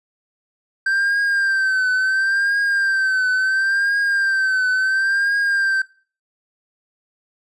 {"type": "tone with vibrato", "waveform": "triangle", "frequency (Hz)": 1568, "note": "G6", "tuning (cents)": 0, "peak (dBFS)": -14, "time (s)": [0.86, 5.82], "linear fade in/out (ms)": 5, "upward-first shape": "triangle", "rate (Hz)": 0.72, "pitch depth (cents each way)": 72, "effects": ["noise-tail reverb RT60 0.4 s tail -21 dB re dry", "resampled to 24000 Hz"]}